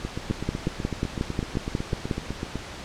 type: two click trains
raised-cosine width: 3 ms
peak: -11 / -16 dBFS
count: 11 / 21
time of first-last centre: 0.31-2.112 / 0.05-2.556 s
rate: 5.55 / 7.98 Hz
effects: pink hiss -38 dBFS RMS until 2.84 s + low-pass 6000 Hz 12 dB/octave